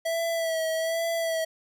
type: tone with vibrato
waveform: square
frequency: 655 Hz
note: E5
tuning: 11 cents flat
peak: -26 dBFS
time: 0.05-1.45 s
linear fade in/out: 10 ms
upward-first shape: sine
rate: 1.2 Hz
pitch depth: 34 cents each way
effects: 11-bit